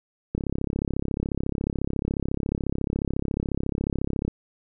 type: click train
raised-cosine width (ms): 3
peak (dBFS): -13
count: 135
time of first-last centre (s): 0.35-4.28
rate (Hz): 34.1
effects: none